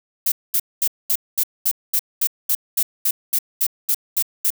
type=noise bursts; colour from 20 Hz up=violet; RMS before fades=-18 dBFS; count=16; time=0.26-4.504 s; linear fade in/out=5 ms; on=59 ms; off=220 ms; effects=none